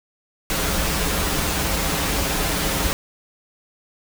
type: noise with comb filter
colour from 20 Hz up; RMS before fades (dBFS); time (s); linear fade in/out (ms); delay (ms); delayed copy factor
pink; -22; 0.5-2.93; 0; 8.3; -0.6
effects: none